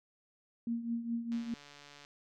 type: tone with tremolo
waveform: sine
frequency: 233.1 Hz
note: A#3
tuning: in tune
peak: -30 dBFS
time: 0.67-1.54 s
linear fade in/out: 2 ms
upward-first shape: triangle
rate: 4.8 Hz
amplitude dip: 75%
type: click train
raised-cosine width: 0.2 ms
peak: -36 dBFS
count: 106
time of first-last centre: 1.32-2.049 s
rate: 144 Hz
effects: none